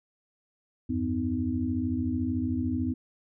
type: tone cluster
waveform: sine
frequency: 83.5 / 97 / 252.1 / 310.2 Hz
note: E2 / G2 / B3 / D#4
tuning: +23 / -18 / +36 / -5 cents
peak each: -34 / -34 / -28 / -34 dBFS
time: 0.89-2.94 s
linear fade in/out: 10 ms
effects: none